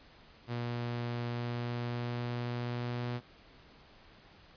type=tone with pitch glide; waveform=sawtooth; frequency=119.7 to 121.51 Hz; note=A#2 to B2; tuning=+46 to -28 cents; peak=-30 dBFS; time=0.47-3.21 s; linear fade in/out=50 ms; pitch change=+26 cents; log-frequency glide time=1.28-3.08 s; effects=pink hiss -58 dBFS RMS until 4.56 s + resampled to 11025 Hz